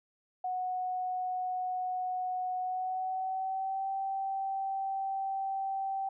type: tone with pitch glide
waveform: sine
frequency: 736 to 776.6 Hz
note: F#5 to G5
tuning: -9 to -16 cents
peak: -31 dBFS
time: 0.44-6.09 s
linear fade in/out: 5 ms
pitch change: +93 cents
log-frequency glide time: 2.6-3.89 s
effects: none